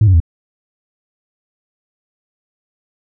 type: tone with pitch steps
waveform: sine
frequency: 107.6 / 94.21 / 82.49 Hz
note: A2 / F#2 / E2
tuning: -38 / +32 / +2 cents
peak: -4 dBFS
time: 0.01-0.202 s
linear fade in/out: 5 ms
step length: 64 ms
effects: tanh soft clip ceiling -4 dBFS